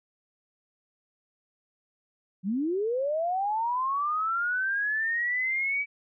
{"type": "linear sweep", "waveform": "sine", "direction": "up", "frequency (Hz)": [174.61, 2300], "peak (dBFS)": -25, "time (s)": [2.43, 5.86], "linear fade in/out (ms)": 50, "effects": []}